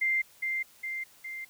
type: tone with echo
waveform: sine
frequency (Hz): 2093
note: C7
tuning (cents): 0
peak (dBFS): -24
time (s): 0.01-0.22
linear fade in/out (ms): 10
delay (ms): 410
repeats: 3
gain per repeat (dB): -4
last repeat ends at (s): 1.45
effects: white hiss -58 dBFS RMS until 1.49 s